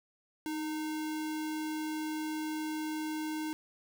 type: tone with sample-and-hold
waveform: sine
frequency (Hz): 311.1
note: D#4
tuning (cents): 0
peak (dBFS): -33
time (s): 0.46-3.53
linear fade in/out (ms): 0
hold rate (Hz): 1225
effects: none